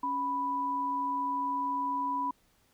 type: tone pair together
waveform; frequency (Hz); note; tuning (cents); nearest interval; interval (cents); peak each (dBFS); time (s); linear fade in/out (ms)
sine; 277.5 / 987.8; C#4 / B5; +2 / 0; octave + minor seventh; 2198; -38 / -29; 0.03-2.31; 5
effects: pink hiss -68 dBFS RMS until 2.73 s